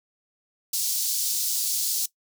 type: high-pass noise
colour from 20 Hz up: pink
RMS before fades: -26 dBFS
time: 0.73-2.06 s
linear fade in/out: 5 ms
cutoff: 4700 Hz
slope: 24 dB/octave
effects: noise-tail reverb RT60 0.1 s tail -19 dB re dry